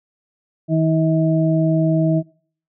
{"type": "harmonic tone", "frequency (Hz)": 160.1, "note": "D#3", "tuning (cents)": 50, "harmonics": [1, 2, 4], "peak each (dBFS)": [-16, -19, -22], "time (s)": [0.68, 2.23], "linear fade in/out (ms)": 50, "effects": ["noise-tail reverb RT60 0.5 s tail -21 dB re dry"]}